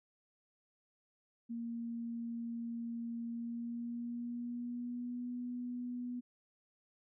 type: tone with pitch glide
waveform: sine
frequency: 233.1 to 245.3 Hz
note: A#3 to B3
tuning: 0 to -12 cents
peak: -38 dBFS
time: 1.49-6.21 s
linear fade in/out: 20 ms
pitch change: +88 cents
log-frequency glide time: 3.27-5.31 s
effects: none